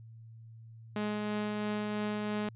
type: tone with tremolo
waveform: sawtooth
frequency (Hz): 210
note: G#3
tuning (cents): +19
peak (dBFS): -27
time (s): 0.96-2.49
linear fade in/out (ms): 2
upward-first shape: triangle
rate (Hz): 3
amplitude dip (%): 25
effects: added 113 Hz sine -48 dBFS peak until 2.55 s + resampled to 8000 Hz